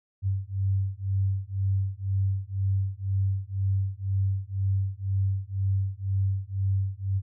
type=beating tone pair; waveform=sine; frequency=96.1 / 98.1 Hz; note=G2 / G2; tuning=-34 / +2 cents; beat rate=2 Hz; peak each=-27 dBFS; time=0.22-7.22 s; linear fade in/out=50 ms; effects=none